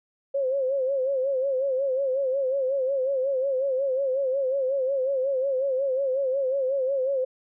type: tone with vibrato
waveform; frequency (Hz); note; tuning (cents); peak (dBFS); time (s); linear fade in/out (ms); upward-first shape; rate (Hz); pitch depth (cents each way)
sine; 534; C5; +35; -22; 0.34-7.25; 10; sine; 5.5; 82
effects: none